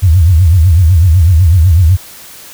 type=tone with vibrato; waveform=sine; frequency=85.9 Hz; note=F2; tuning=28 cents flat; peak=-3 dBFS; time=0.02-1.97 s; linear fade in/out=20 ms; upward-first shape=triangle; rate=8 Hz; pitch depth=250 cents each way; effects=white hiss -33 dBFS RMS until 2.53 s